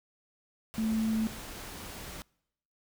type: tone in noise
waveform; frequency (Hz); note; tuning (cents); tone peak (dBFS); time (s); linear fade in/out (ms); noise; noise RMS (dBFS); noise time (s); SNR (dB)
sine; 220.8; A3; +6; -27; 0.78-1.27; 0; pink; -43; 0.74-2.22; +13
effects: noise-tail reverb RT60 0.8 s tail -26 dB re dry